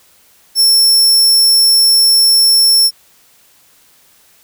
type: tone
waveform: sawtooth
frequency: 5400 Hz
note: E8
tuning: 41 cents sharp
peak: -4 dBFS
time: 0.55-2.91 s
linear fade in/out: 50 ms
effects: white hiss -49 dBFS RMS until 4.43 s